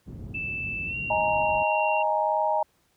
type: low-pass noise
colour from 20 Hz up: pink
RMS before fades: -37 dBFS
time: 0.06-1.64 s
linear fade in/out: 20 ms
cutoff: 230 Hz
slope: 12 dB/octave
type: tone with pitch glide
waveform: sine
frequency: 2641 to 2756 Hz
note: E7 to F7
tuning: +3 to -24 cents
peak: -29 dBFS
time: 0.34-2.03 s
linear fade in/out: 10 ms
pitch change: +73 cents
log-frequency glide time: 0.86-0.96 s
type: chord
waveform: sine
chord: D# suspended fourth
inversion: none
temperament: equal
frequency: 622.3 / 830.6 / 932.3 Hz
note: D#5 / G#5 / A#5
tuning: 0 / 0 / 0 cents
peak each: -26 dBFS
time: 1.1-2.63 s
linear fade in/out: 5 ms
effects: pink hiss -67 dBFS RMS until 2.96 s + high-pass 60 Hz 12 dB/octave